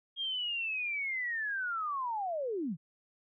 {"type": "linear sweep", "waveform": "sine", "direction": "down", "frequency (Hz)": [3254, 138.59], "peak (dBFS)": -32, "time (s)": [0.16, 2.77], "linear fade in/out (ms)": 50, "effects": []}